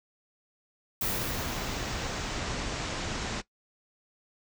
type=low-pass noise; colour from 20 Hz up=pink; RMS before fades=-34 dBFS; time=1.01-3.42 s; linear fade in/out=20 ms; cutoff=7400 Hz; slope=48 dB/octave
type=noise with exponential decay; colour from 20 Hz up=violet; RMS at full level=-30 dBFS; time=1.01-2.39 s; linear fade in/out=2 ms; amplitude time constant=300 ms
effects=noise-tail reverb RT60 0.1 s tail -18 dB re dry